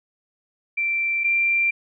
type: tone pair in turn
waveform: sine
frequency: 2349 / 2365 Hz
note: D7 / D7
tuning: 0 / +12 cents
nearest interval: unison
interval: 12 cents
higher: second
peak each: -20 / -17 dBFS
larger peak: second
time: 0.77-1.24 / 1.24-1.71 s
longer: neither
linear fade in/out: 10 ms
effects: none